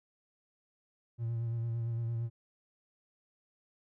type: tone with vibrato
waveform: triangle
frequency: 116 Hz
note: A#2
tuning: 8 cents flat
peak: -29 dBFS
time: 1.18-2.3 s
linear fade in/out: 50 ms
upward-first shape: sine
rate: 8.8 Hz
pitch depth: 29 cents each way
effects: tanh soft clip ceiling -26 dBFS